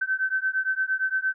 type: beating tone pair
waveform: sine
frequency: 1532 / 1540.7 Hz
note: G6 / G6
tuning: -40 / -30 cents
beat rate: 8.7 Hz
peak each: -26 / -26 dBFS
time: 0.01-1.34 s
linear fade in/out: 10 ms
effects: none